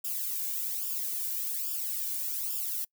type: noise with flanger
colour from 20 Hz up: violet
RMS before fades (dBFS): -33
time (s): 0.04-2.85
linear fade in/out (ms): 10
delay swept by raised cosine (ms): 0.48 to 1.58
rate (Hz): 1.2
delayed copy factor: -0.9
effects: noise-tail reverb RT60 0.1 s tail -25 dB re dry